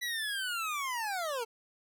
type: linear sweep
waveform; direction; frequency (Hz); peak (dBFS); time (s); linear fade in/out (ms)
25% pulse; down; 1975.5 to 437.8; -29; 0.01-1.45; 20
effects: none